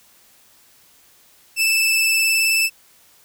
sawtooth tone with vibrato, 2637 Hz, E7, in tune, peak -12 dBFS, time 1.56-2.7 s, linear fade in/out 50 ms, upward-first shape triangle, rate 19 Hz, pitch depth 22 cents each way, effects white hiss -53 dBFS RMS until 3.24 s

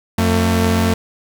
sawtooth tone pair together, 89.2 / 224.6 Hz, F2 / A3, +37 / +36 cents, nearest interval octave + major third, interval 1599 cents, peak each -12 dBFS, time 0.18-0.94 s, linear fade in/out 5 ms, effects none

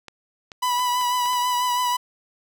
clicks, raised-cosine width 0.2 ms, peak -21 dBFS, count 6, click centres 0.083 / 0.518 / 0.794 / 1.013 / 1.258 / 1.333 s
45% pulse tone with vibrato, 987.8 Hz, B5, in tune, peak -20 dBFS, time 0.62-1.97 s, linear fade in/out 10 ms, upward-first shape triangle, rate 6.1 Hz, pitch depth 29 cents each way
effects none

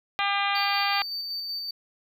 harmonic tone, 400.6 Hz, G4, 38 cents sharp, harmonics 2 / 3 / 4 / 5 / 6 / 7 / 8 / 9 / 10, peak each -28 / -29 / -33 / -32 / -31 / -35 / -35 / -37 / -38 dBFS, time 0.19-1.02 s, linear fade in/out 0 ms
triangle tone with tremolo, 4589 Hz, D8, 41 cents flat, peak -28 dBFS, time 0.55-1.71 s, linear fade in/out 5 ms, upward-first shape square, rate 5.3 Hz, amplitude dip 25%
effects none

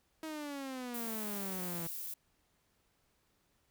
sawtooth exponential sweep, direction down, 320.1 to 164.81 Hz, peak -36 dBFS, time 0.23-1.87 s, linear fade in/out 2 ms
violet noise, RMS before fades -42 dBFS, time 0.94-2.14 s, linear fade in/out 5 ms
effects pink hiss -75 dBFS RMS until 3.7 s

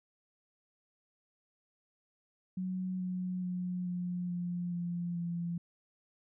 sine tone with pitch steps, 185 / 182.66 / 180.36 / 178.08 / 175.83 / 173.61 / 171.42 Hz, F#3 / F#3 / F#3 / F3 / F3 / F3 / F3, 0 / -22 / -44 / +34 / +12 / -10 / -32 cents, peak -33 dBFS, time 2.57-5.58 s, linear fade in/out 5 ms, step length 430 ms, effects none

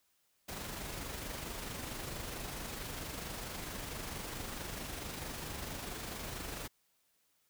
pink noise with amplitude modulation, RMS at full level -41 dBFS, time 0.48-6.68 s, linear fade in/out 10 ms, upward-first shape sine, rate 24.5 Hz, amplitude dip 35%, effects white hiss -75 dBFS RMS until 7.49 s

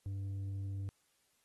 sine tone with tanh clipping, 98 Hz, G2, in tune, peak -38 dBFS, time 0.06-0.89 s, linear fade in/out 0 ms, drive 5 dB, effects white hiss -75 dBFS RMS until 1.44 s + AAC 32 kbps

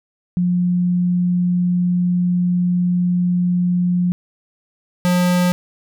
sine / square tone pair in turn, 177.9 / 178.65 Hz, F3 / F3, +32 / +40 cents, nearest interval unison, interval 8 cents, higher second, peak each -14 dBFS, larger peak neither, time 0.37-4.12 / 5.05-5.52 s, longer first, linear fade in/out 0 ms, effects none

